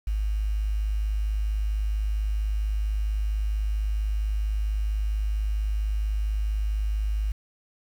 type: tone with quantisation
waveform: sine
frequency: 52.2 Hz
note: G#1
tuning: 10 cents sharp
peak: -23 dBFS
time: 0.07-7.32 s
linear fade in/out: 5 ms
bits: 8
effects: none